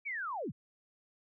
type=linear sweep; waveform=sine; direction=down; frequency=2352 to 73.42 Hz; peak=-35 dBFS; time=0.05-0.52 s; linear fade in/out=20 ms; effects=none